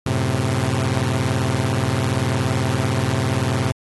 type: chord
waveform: sawtooth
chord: F# diminished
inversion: none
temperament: equal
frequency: 92.5 / 110 / 130.81 Hz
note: F#2 / A2 / C3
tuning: 0 / 0 / 0 cents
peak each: -21 / -19 / -17 dBFS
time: 0.06-3.72 s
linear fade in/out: 5 ms
effects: AAC 32 kbps